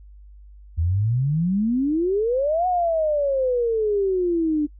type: exponential two-way sweep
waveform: sine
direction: up then down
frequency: 77.78 to 740 to 292 Hz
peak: -18 dBFS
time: 0.77-4.67 s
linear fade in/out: 20 ms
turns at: 2.67 s
effects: noise-tail reverb RT60 0.1 s tail -25 dB re dry + added 50 Hz sine -42 dBFS peak until 4.79 s